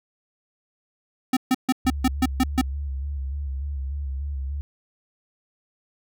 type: tone bursts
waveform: square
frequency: 257.6 Hz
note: C4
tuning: 27 cents flat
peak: -17 dBFS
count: 8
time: 1.33-2.614 s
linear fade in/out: 5 ms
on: 38 ms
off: 140 ms
type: tone with vibrato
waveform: sine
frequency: 69.3 Hz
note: C#2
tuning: in tune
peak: -26 dBFS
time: 1.85-4.61 s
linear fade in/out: 0 ms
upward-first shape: square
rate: 3.4 Hz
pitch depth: 53 cents each way
effects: none